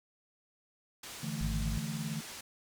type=low-pass noise; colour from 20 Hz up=white; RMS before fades=-46 dBFS; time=1.03-2.41 s; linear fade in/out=5 ms; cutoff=8000 Hz; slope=12 dB/octave
type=chord; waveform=sine; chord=D suspended second; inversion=none; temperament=equal; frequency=146.83 / 164.81 / 220 Hz; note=D3 / E3 / A3; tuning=0 / 0 / 0 cents; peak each=-39 dBFS; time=1.23-2.21 s; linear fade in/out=5 ms
type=harmonic tone; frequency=51.91 Hz; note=G#1; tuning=in tune; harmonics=1 / 2 / 3; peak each=-33 / -40 / -44 dBFS; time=1.41-1.78 s; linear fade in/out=0 ms
effects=none